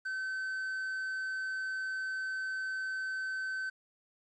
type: tone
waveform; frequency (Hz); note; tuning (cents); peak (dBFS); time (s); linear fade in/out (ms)
triangle; 1533; G6; -39; -32; 0.05-3.7; 10
effects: resampled to 22050 Hz + 11-bit